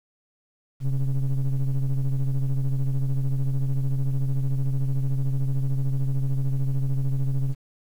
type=ring-modulated tone; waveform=triangle; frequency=70 Hz; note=C#2; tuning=18 cents sharp; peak=-15 dBFS; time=0.8-7.55 s; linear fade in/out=50 ms; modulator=63.3 Hz; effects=9-bit